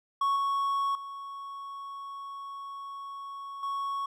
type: tone with level steps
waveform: triangle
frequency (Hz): 1108.7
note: C#6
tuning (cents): 0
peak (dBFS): -22 / -24 / -36 / -28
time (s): 0.21-4.06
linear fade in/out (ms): 5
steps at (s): 0.36 / 0.95 / 3.63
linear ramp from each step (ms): 2
effects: none